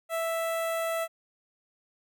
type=tone with notch filter; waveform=sawtooth; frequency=659.3 Hz; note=E5; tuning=in tune; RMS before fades=-30 dBFS; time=0.09-1.08 s; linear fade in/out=50 ms; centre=4900 Hz; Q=0.94; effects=none